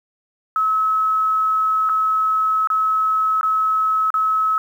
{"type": "tone with dropouts", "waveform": "sine", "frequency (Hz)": 1290, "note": "E6", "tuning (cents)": -38, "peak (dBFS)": -15, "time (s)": [0.56, 4.58], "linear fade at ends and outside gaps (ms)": 1, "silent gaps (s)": [[1.891, 1.895], [2.673, 2.701], [3.411, 3.431], [4.104, 4.141]], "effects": ["8-bit"]}